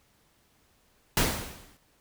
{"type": "noise with exponential decay", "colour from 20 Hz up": "pink", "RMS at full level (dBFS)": -21, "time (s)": [1.17, 1.77], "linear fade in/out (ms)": 2, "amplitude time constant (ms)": 130, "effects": ["pink hiss -66 dBFS RMS until 2 s"]}